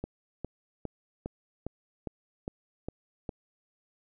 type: click train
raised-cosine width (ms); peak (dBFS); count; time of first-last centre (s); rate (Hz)
2; -21; 9; 0.04-3.292; 2.46
effects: none